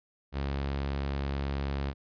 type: tone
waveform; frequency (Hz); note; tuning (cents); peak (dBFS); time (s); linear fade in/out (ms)
sawtooth; 69.3; C#2; 0; -26; 0.32-1.94; 50
effects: resampled to 11025 Hz